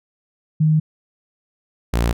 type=tone pair in turn; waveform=sine / sawtooth; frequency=155.56 / 58.27 Hz; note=D#3 / A#1; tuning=0 / 0 cents; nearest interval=octave + perfect fourth; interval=1700 cents; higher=first; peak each=-12 dBFS; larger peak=neither; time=0.6-0.8 / 1.93-2.13 s; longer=neither; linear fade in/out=10 ms; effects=none